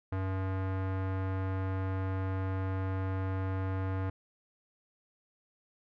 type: tone with low-pass filter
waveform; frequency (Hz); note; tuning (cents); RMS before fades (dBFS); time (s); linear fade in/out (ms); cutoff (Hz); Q
square; 95; F#2; +46; -33; 0.12-4.1; 5; 1500; 1.2
effects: none